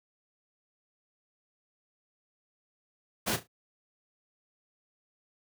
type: noise with echo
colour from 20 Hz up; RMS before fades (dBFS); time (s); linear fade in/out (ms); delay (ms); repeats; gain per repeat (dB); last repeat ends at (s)
pink; -29; 3.26-3.37; 20; 35; 3; -12; 3.475
effects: high-pass 80 Hz 12 dB/octave